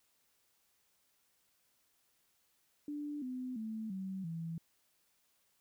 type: tone with pitch steps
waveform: sine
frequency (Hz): 293.7 / 254.2 / 220 / 190.44 / 164.83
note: D4 / C4 / A3 / G3 / E3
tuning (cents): 0 / -50 / 0 / -50 / 0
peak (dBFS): -38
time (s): 2.88-4.58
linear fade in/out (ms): 2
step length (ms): 340
effects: white hiss -75 dBFS RMS until 5.6 s